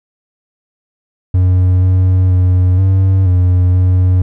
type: tone with pitch steps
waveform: triangle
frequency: 91.5 / 92.5 / 91.2 / 95.3 / 90.4 / 91.6 Hz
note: F#2 / F#2 / F#2 / G2 / F#2 / F#2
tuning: -19 / 0 / -24 / -48 / -40 / -17 cents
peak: -5 dBFS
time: 1.34-4.22 s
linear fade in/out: 5 ms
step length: 480 ms
effects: none